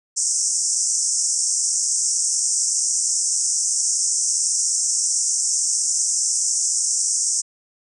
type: band-pass noise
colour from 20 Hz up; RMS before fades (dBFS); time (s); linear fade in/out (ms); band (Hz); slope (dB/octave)
white; -21; 0.16-7.42; 20; 5400 to 8800; 96
effects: none